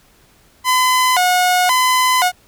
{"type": "tone with vibrato", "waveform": "sawtooth", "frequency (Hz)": 858, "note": "A5", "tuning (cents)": -44, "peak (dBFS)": -8, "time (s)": [0.64, 2.32], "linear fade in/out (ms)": 50, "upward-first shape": "square", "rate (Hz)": 0.95, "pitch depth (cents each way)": 290, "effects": ["pink hiss -52 dBFS RMS until 2.47 s"]}